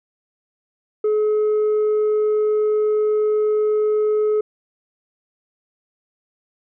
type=tone with tanh clipping; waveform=sine; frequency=425.9 Hz; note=G#4; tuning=44 cents sharp; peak=-16 dBFS; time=1.04-4.41 s; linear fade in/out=5 ms; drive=2 dB; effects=none